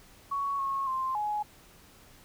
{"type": "tone with pitch steps", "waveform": "sine", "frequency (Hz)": [1116, 1092, 1049, 839], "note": ["C#6", "C#6", "C6", "G#5"], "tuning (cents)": [11, -26, 4, 17], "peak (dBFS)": -28, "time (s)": [0.31, 1.43], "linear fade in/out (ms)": 10, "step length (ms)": 280, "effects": ["pink hiss -56 dBFS RMS until 2.24 s"]}